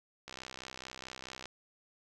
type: click train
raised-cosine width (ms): 0.2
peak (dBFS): -26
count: 77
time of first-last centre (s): 0.28-1.456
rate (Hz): 64.6
effects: none